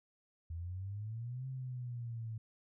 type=exponential two-way sweep; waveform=sine; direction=up then down; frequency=81.1 to 132.6 to 110.5 Hz; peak=-39 dBFS; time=0.5-2.38 s; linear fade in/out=5 ms; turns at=1.47 s; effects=none